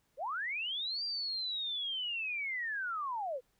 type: linear two-way sweep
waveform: sine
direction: up then down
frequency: 470.4 to 4768 to 470.4 Hz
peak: -34 dBFS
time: 0.17-3.41 s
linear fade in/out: 50 ms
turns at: 1.04 s
effects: pink hiss -75 dBFS RMS until 3.59 s